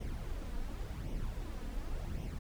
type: noise with flanger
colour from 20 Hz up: brown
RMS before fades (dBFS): -39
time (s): 0-2.39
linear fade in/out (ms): 10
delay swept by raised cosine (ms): 0.33 to 4.13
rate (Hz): 0.9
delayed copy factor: +0.55
effects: none